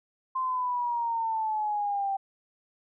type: exponential sweep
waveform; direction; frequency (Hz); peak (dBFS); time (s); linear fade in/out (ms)
sine; down; 1046.5 to 778; -26; 0.35-2.17; 10
effects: none